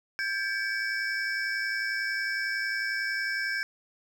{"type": "tone cluster", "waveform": "triangle", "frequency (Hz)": [1584, 1695, 2278, 5330], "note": ["G6", "G#6", "C#7", "E8"], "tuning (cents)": [18, 35, 47, 18], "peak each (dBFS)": [-28, -35, -34, -37], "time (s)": [0.19, 3.63], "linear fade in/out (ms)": 0, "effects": []}